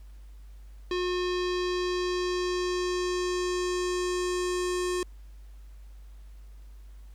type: tone with low-pass filter sweep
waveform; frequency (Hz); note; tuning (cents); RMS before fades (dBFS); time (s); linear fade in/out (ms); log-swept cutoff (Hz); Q
square; 360; F#4; -47; -29; 0.91-5.03; 2; 4100 to 8700; 1.8
effects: added 50 Hz sine -44 dBFS peak until 7.14 s + pink hiss -65 dBFS RMS until 7.14 s